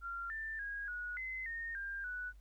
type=tone with pitch steps; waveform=sine; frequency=1382 / 1779 / 1641 / 1458 / 2050 / 1840 / 1597 / 1480 Hz; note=F6 / A6 / G#6 / F#6 / C7 / A#6 / G6 / F#6; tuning=-19 / +19 / -21 / -26 / -36 / -23 / +32 / 0 cents; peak=-39 dBFS; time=0.01-2.33 s; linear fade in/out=50 ms; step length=290 ms; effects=added 50 Hz sine -54 dBFS peak until 2.4 s + pink hiss -75 dBFS RMS until 2.4 s